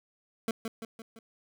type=tone with echo; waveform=25% pulse; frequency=225.2 Hz; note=A3; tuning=40 cents sharp; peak=-24 dBFS; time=0.48-0.51 s; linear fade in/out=2 ms; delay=170 ms; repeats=4; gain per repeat=-5 dB; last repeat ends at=1.19 s; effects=none